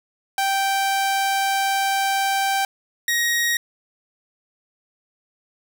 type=tone pair in turn; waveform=sawtooth; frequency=782 / 1884.3 Hz; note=G5 / A#6; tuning=-4 / +18 cents; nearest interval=octave + minor third; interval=1522 cents; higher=second; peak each=-15 dBFS; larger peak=neither; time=0.38-2.65 / 3.08-3.57 s; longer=first; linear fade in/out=2 ms; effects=none